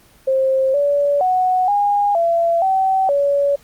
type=tone with pitch steps; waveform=sine; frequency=530 / 573 / 739 / 816 / 676 / 765 / 566 Hz; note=C5 / D5 / F#5 / G#5 / E5 / G5 / C#5; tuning=+22 / -43 / -2 / -31 / +43 / -42 / +36 cents; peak=-13 dBFS; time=0.27-3.56 s; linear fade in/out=10 ms; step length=470 ms; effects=pink hiss -50 dBFS RMS until 3.63 s + Opus 24 kbps